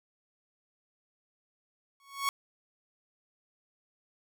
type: tone with exponential growth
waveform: sawtooth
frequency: 1108.7 Hz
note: C#6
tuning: in tune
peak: -21 dBFS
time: 2-2.29 s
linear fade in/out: 1 ms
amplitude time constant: 62 ms
effects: none